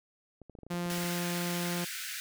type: clicks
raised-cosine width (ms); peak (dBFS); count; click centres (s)
2; -35; 11; 0.417 / 0.497 / 0.552 / 0.588 / 0.633 / 0.666 / 0.741 / 0.861 / 0.916 / 0.981 / 1.042
type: tone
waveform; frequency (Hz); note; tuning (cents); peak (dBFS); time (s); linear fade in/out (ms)
sawtooth; 174.61; F3; 0; -28; 0.7-1.85; 10
type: high-pass noise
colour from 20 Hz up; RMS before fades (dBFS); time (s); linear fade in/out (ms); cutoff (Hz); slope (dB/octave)
pink; -39; 0.9-2.2; 0; 1400; 96
effects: none